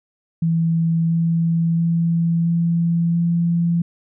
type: tone with pitch steps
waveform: sine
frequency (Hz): 165 / 166.24 / 167.5 / 168.76 / 170.03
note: E3 / E3 / E3 / E3 / F3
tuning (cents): +2 / +15 / +28 / +41 / -46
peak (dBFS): -15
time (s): 0.42-3.82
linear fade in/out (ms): 5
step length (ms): 680
effects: none